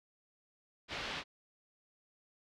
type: low-pass noise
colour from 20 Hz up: white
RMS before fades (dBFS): -41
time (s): 0.88-1.24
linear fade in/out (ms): 50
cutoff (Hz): 4000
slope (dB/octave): 24
effects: none